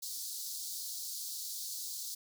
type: high-pass noise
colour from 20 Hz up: pink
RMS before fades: -41 dBFS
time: 0.02-2.15 s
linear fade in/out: 10 ms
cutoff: 4100 Hz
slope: 48 dB/octave
effects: none